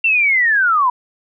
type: linear sweep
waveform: sine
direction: down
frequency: 2730 to 957 Hz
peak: -11 dBFS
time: 0.04-0.9 s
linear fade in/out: 5 ms
effects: none